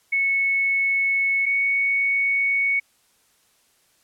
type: tone pair in turn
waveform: sine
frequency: 2204 / 2223 Hz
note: C#7 / C#7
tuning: -11 / +4 cents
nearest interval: unison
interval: 15 cents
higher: second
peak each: -18 dBFS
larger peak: neither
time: 0.12-1.46 / 1.46-2.8 s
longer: neither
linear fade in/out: 10 ms
effects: white hiss -62 dBFS RMS until 4.03 s + low-pass 12000 Hz 12 dB/octave